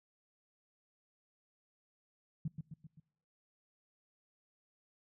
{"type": "tone with echo", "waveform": "sine", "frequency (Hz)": 155.56, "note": "D#3", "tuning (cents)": 0, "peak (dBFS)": -33, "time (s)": [2.45, 2.48], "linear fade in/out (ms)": 5, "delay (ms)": 130, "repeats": 4, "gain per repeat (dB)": -5, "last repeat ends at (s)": 3, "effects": ["noise-tail reverb RT60 0.9 s tail -25 dB re dry"]}